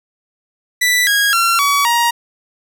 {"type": "tone with pitch steps", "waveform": "sawtooth", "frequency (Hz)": [1975.5, 1642.1, 1365, 1134.6, 943.1], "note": ["B6", "G#6", "F6", "C#6", "A#5"], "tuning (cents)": [0, -20, -40, 40, 20], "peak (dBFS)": -8, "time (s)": [0.81, 2.11], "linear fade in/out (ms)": 10, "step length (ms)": 260, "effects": []}